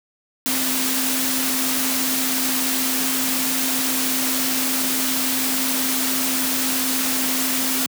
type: tone in noise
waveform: sine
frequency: 260.8 Hz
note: C4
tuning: 5 cents flat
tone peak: -26 dBFS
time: 0.46-7.86 s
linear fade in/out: 0 ms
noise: white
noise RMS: -22 dBFS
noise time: 0.46-7.86 s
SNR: -7 dB
effects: high-pass 150 Hz 12 dB/octave